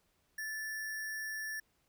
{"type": "tone with sample-and-hold", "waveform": "sine", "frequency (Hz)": 1749, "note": "A6", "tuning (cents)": -11, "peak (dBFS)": -37, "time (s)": [0.38, 1.6], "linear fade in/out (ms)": 5, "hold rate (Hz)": 7350, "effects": ["pink hiss -75 dBFS RMS until 1.88 s"]}